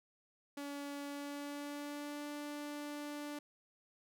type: tone with pitch glide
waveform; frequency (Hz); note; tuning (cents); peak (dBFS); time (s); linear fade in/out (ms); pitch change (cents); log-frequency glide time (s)
sawtooth; 284.7 to 293.2; C#4 to D4; +46 to -3; -38; 0.57-3.39; 5; +51; 1.05-2.27
effects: none